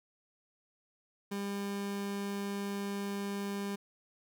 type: tone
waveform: 30% pulse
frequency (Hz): 200.3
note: G3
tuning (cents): +38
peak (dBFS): -32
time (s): 1.31-3.76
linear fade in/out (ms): 10
effects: none